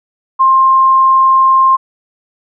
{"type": "tone", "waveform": "sine", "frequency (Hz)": 1058, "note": "C6", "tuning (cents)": 19, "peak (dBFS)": -5, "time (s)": [0.39, 1.77], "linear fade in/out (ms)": 20, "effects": []}